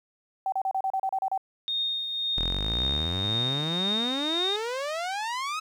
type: tone bursts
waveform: sine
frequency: 769 Hz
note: G5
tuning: 33 cents flat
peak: -24 dBFS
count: 10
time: 0.46-1.377 s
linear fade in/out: 2 ms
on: 62 ms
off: 33 ms
type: tone with tremolo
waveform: sine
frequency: 3691 Hz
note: A#7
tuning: 18 cents flat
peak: -24 dBFS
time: 1.68-4.56 s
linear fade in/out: 0 ms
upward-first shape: triangle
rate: 1.9 Hz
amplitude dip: 50%
type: exponential sweep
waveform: sawtooth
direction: up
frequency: 38.89 to 1300 Hz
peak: -25 dBFS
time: 2.37-5.6 s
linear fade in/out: 10 ms
effects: low-pass 7000 Hz 12 dB/octave + 10-bit